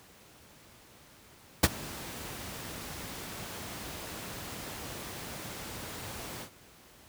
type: noise with ADSR envelope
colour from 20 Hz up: pink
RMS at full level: -19 dBFS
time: 1.63-6.5 s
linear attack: 8 ms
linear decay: 36 ms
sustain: -22 dB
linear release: 86 ms
effects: pink hiss -56 dBFS RMS until 7.08 s + high-pass 60 Hz 12 dB/octave